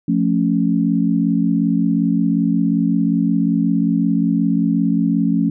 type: chord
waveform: sine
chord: F augmented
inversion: none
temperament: equal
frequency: 174.61 / 220 / 277.2 Hz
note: F3 / A3 / C#4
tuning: 0 / 0 / 0 cents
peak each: -18 dBFS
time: 0.08-5.5 s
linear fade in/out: 5 ms
effects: none